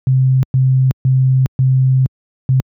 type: tone bursts at uneven times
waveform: sine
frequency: 130.81 Hz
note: C3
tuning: in tune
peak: -8 dBFS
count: 5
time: 0.07-0.43 / 0.54-0.91 / 1.05-1.46 / 1.59-2.06 / 2.49-2.6 s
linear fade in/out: 0 ms
effects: high-pass 80 Hz 12 dB/octave